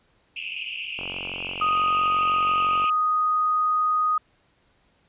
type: band-pass noise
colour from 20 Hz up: pink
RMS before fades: -33 dBFS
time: 0.36-2.9 s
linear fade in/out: 5 ms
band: 2500 to 2900 Hz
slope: 96 dB/octave
type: click train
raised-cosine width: 1 ms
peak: -23 dBFS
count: 86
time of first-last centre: 0.99-2.842 s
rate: 45.9 Hz
type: tone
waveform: sine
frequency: 1244.5 Hz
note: D#6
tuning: in tune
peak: -19 dBFS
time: 1.61-4.18 s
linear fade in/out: 5 ms
effects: pink hiss -64 dBFS RMS until 5.08 s + resampled to 8000 Hz